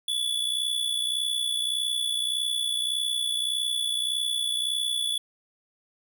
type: tone with amplitude modulation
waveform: square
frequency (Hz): 3436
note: A7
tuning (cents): -42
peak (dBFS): -23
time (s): 0.08-5.18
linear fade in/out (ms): 5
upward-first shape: sine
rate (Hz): 61.7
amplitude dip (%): 60
effects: none